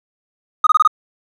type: tone bursts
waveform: triangle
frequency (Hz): 1244.5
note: D#6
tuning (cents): 0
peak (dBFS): -4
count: 5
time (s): 0.64-0.876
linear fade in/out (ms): 5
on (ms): 28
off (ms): 24
effects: tanh soft clip ceiling -4 dBFS